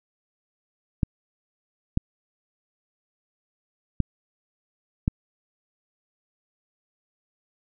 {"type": "clicks", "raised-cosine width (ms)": 5, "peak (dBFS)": -8, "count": 4, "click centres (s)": [1.032, 1.974, 4.003, 5.079], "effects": []}